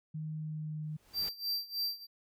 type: tone with pitch glide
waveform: sine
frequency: 155.56 to 153.51 Hz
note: D#3 to D#3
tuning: 0 to -23 cents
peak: -36 dBFS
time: 0.14-0.97 s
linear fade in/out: 10 ms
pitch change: -23 cents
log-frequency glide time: 0.32-0.82 s
type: noise with exponential growth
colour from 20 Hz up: pink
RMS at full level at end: -45 dBFS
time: 0.83-1.29 s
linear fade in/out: 2 ms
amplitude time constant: 99 ms
type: tone with tremolo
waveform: square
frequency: 4699 Hz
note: D8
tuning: in tune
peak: -31 dBFS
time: 1.13-2.07 s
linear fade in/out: 50 ms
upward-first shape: sine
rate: 3.2 Hz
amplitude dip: 90%
effects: none